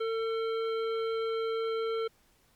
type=harmonic tone with a mistuned harmonic; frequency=450.5 Hz; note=A4; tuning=41 cents sharp; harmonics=1 / 3 / 5 / 7 / 9; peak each=-29 / -38 / -47 / -46 / -51 dBFS; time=0-2.08 s; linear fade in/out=10 ms; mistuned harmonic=5; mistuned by=-21 cents; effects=pink hiss -66 dBFS RMS until 2.55 s + MP3 96 kbps